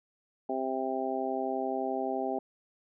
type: harmonic tone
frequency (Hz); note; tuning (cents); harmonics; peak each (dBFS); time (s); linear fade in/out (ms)
131.6; C3; +10; 2 / 3 / 4 / 5 / 6; -36 / -35 / -39 / -35 / -35; 0.49-2.39; 5
effects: none